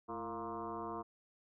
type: tone with frequency modulation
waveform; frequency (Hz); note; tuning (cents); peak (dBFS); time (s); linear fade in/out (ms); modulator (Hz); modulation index
sine; 697; F5; -4; -39; 0.08-1.03; 20; 120; 4
effects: none